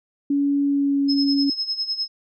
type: tone with pitch glide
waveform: sine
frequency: 282.7 to 279.3 Hz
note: C#4 to C#4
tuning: +34 to +13 cents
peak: -17 dBFS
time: 0.3-1.5 s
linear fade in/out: 5 ms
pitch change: -21 cents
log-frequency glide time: 0.63-1.01 s
type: tone with tremolo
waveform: sine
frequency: 5170 Hz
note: E8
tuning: 34 cents flat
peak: -20 dBFS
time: 1.08-2.08 s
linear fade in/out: 20 ms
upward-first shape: sine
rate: 9.9 Hz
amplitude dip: 75%
effects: none